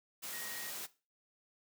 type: tone in noise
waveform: sine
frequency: 1883 Hz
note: A#6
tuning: 17 cents sharp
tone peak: -48 dBFS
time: 0.32-0.71 s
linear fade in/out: 20 ms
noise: white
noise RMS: -43 dBFS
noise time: 0.22-0.87 s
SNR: -8 dB
effects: noise-tail reverb RT60 0.3 s tail -17 dB re dry + high-pass 150 Hz 12 dB/octave